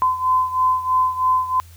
sine beating tone pair, 1022 / 1025.1 Hz, C6 / C6, -41 / -36 cents, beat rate 3.1 Hz, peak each -17 / -21 dBFS, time 0.02-1.6 s, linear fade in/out 0 ms, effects added 85 Hz sine -41 dBFS peak until 1.76 s + white hiss -51 dBFS RMS until 1.76 s

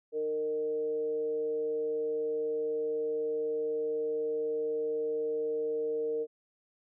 sine tone with frequency modulation, 460 Hz, A#4, 23 cents flat, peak -29 dBFS, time 0.12-6.27 s, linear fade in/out 50 ms, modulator 156 Hz, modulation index 0.33, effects none

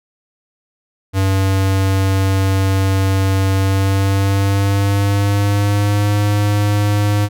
square tone with pitch glide, 96.3 to 103.21 Hz, G2 to G#2, -30 to -10 cents, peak -13 dBFS, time 1.13-7.29 s, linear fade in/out 50 ms, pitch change +120 cents, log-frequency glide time 3.55-6.15 s, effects none

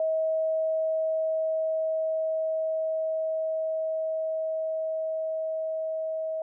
sine tone with level ramp, 638 Hz, D#5, 43 cents sharp, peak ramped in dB -23 to -28 dBFS, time 0-6.42 s, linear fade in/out 2 ms, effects none

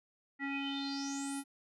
square tone with low-pass filter sweep, 277.2 Hz, C#4, in tune, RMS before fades -38 dBFS, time 0.39-1.44 s, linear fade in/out 50 ms, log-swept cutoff 1900 to 11000 Hz, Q 9.1, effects none

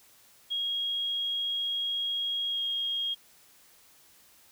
sine tone with pitch glide, 3282 to 3257 Hz, G#7 to G#7, -21 to -34 cents, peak -28 dBFS, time 0.5-3.15 s, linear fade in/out 20 ms, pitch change -13 cents, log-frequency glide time 2.5-2.6 s, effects white hiss -59 dBFS RMS until 4.51 s

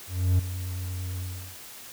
triangle tone with ADSR envelope, 90.9 Hz, F#2, 30 cents flat, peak -15 dBFS, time 0.07-1.57 s, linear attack 320 ms, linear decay 6 ms, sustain -13 dB, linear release 360 ms, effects white hiss -44 dBFS RMS until 1.92 s

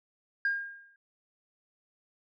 sine tone with exponential decay, 1614 Hz, G#6, 50 cents flat, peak -22 dBFS, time 0.45-0.96 s, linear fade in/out 2 ms, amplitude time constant 110 ms, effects tanh soft clip ceiling -22 dBFS

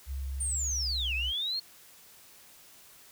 sine tone with pitch glide, 67.6 to 63.07 Hz, C#2 to B1, -43 to +37 cents, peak -32 dBFS, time 0.06-1.33 s, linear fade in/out 50 ms, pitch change -120 cents, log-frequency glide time 0.59-1.17 s
sine linear two-way sweep, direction down then up, 9090 to 2489 to 4361 Hz, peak -29 dBFS, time 0.4-1.6 s, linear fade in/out 10 ms, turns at 1.14 s
effects tanh soft clip ceiling -21 dBFS + white hiss -55 dBFS RMS until 3.11 s

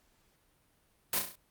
white noise with echo, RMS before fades -30 dBFS, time 1.13-1.19 s, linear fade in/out 2 ms, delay 33 ms, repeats 5, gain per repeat -5 dB, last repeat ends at 1.355 s, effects pink hiss -70 dBFS RMS until 1.5 s + Opus 48 kbps

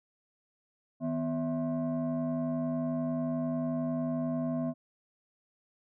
sine tone with frequency modulation, 249.1 Hz, B3, 15 cents sharp, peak -28 dBFS, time 1-4.74 s, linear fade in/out 50 ms, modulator 407 Hz, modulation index 0.92, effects tanh soft clip ceiling -24 dBFS

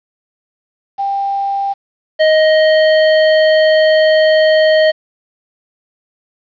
sine / square tone pair in turn, 793 / 625.6 Hz, G5 / D#5, +20 / +9 cents, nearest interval major third, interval 411 cents, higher first, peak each -14 / -8 dBFS, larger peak second, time 0.98-1.74 / 2.19-4.92 s, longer second, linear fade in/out 20 ms, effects resampled to 11025 Hz + 7-bit

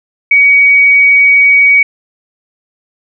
sine tone, 2256 Hz, C#7, 30 cents sharp, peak -3 dBFS, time 0.31-1.83 s, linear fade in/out 5 ms, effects none

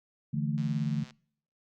sine chord, D suspended second, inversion none, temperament just, 146.83 / 165.19 / 220.2 Hz, D3 / E3 / A3, 0 / +4 / +2 cents, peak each -30 / -34 / -33 dBFS, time 0.33-1.04 s, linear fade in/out 10 ms
click train, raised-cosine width 0.2 ms, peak -34 dBFS, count 68, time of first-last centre 0.58-1.108 s, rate 127 Hz
effects noise-tail reverb RT60 0.6 s tail -25 dB re dry + Opus 48 kbps

